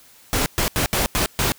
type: noise bursts at uneven times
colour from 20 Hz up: pink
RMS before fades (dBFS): -20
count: 6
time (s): 0.33-0.46 / 0.58-0.68 / 0.76-0.86 / 0.93-1.06 / 1.15-1.26 / 1.39-1.52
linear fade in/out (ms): 0
effects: white hiss -50 dBFS RMS until 1.58 s